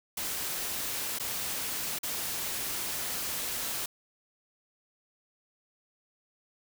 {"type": "noise with dropouts", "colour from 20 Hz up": "white", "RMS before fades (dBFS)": -34, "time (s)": [0.17, 3.86], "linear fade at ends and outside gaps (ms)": 5, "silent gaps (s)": [[1.187, 1.197], [1.988, 2.031]], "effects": []}